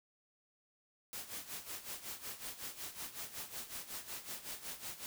white noise with tremolo, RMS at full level -43 dBFS, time 1.13-5.06 s, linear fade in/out 0 ms, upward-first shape sine, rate 5.4 Hz, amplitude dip 75%, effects none

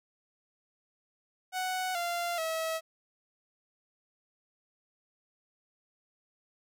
sawtooth tone with pitch steps, 742 / 692.3 / 645.9 Hz, F#5 / F5 / E5, +5 / -15 / -35 cents, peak -27 dBFS, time 1.52-2.81 s, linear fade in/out 50 ms, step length 430 ms, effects none

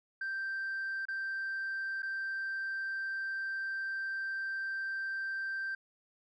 sine tone with dropouts, 1568 Hz, G6, in tune, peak -32 dBFS, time 0.21-5.75 s, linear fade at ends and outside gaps 5 ms, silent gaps 1.054-1.084 / 2.022-2.029 s, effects tanh soft clip ceiling -32 dBFS

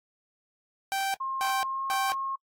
sawtooth tone bursts, 780 Hz, G5, 9 cents flat, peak -23 dBFS, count 3, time 0.92-2.12 s, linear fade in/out 0 ms, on 220 ms, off 270 ms
sine tone with pitch glide, 1066 to 1079 Hz, C6 to C#6, +32 to -47 cents, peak -29 dBFS, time 1.2-2.36 s, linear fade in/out 10 ms, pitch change +21 cents, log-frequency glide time 1.69-1.86 s
effects noise-tail reverb RT60 0.1 s tail -26 dB re dry + AAC 64 kbps

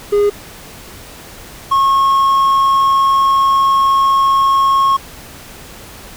triangle tone pair in turn, 410 / 1088.9 Hz, G#4 / C#6, -22 / -31 cents, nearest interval octave + perfect fourth, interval 1691 cents, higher second, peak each -7 dBFS, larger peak neither, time 0.12-0.3 / 1.71-4.97 s, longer second, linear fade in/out 10 ms, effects pink hiss -35 dBFS RMS until 6.16 s

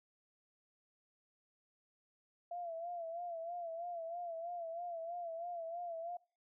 sine tone with vibrato, 680 Hz, F5, 46 cents flat, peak -40 dBFS, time 2.51-6.17 s, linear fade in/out 5 ms, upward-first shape sine, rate 3.1 Hz, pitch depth 68 cents each way, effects noise-tail reverb RT60 0.4 s tail -24 dB re dry

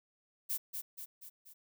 violet noise with echo, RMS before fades -35 dBFS, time 0.49-0.58 s, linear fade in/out 20 ms, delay 240 ms, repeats 4, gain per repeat -5 dB, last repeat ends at 1.54 s, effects none

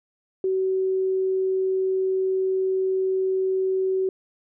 sine tone, 378.4 Hz, F#4, 39 cents sharp, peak -20 dBFS, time 0.44-4.09 s, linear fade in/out 2 ms, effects none

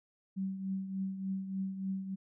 sine tone with tremolo, 191.8 Hz, G3, 37 cents flat, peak -31 dBFS, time 0.36-2.16 s, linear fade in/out 20 ms, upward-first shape triangle, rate 3.4 Hz, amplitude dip 65%, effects none

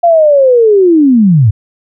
sine linear sweep, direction down, 698.5 to 94.8 Hz, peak -3 dBFS, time 0.03-1.51 s, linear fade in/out 10 ms, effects none

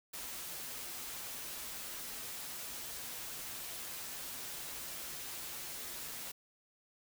white noise with comb filter, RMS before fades -44 dBFS, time 0.13-6.32 s, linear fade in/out 10 ms, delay 10 ms, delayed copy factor -0.5, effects none

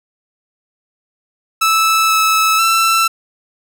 sawtooth tone with pitch steps, 1311 / 1303 / 1335 Hz, E6 / E6 / E6, -10 / -20 / +22 cents, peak -7 dBFS, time 1.61-3.08 s, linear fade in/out 10 ms, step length 490 ms, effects none

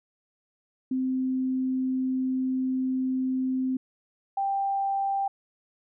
sine tone pair in turn, 259.4 / 787.7 Hz, C4 / G5, -15 / +8 cents, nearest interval octave + perfect fifth, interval 1923 cents, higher second, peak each -24 dBFS, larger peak neither, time 0.91-3.77 / 4.37-5.28 s, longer first, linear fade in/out 5 ms, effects none

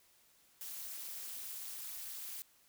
blue noise with amplitude modulation, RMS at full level -41 dBFS, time 0.61-2.42 s, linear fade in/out 0 ms, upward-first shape sine, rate 282 Hz, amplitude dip 95%, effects white hiss -68 dBFS RMS until 2.68 s

